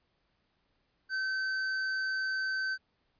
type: tone with tanh clipping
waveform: sine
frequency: 1538 Hz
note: G6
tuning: 33 cents flat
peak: -32 dBFS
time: 1.09-2.78 s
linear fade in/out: 50 ms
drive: 17 dB
effects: pink hiss -75 dBFS RMS until 3.19 s + resampled to 11025 Hz